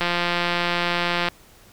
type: click train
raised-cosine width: 0.3 ms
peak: -6 dBFS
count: 223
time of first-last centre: 0.01-1.286 s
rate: 174 Hz
effects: pink hiss -51 dBFS RMS until 1.72 s